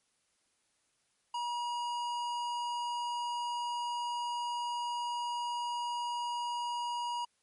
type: tone with tanh clipping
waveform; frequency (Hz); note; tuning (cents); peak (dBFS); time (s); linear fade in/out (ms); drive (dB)
sine; 958; A#5; +47; -35; 1.34-7.25; 5; 16
effects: white hiss -75 dBFS RMS until 7.42 s + MP3 48 kbps